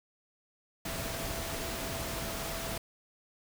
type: tone in noise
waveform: sine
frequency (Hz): 664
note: E5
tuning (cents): +12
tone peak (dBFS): -43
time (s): 0.85-2.78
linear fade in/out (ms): 5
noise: pink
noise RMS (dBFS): -37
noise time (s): 0.85-2.78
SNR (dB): -9
effects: none